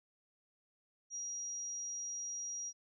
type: tone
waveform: sine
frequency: 5730 Hz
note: F8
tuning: 44 cents sharp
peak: -39 dBFS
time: 1.1-2.73 s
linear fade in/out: 50 ms
effects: none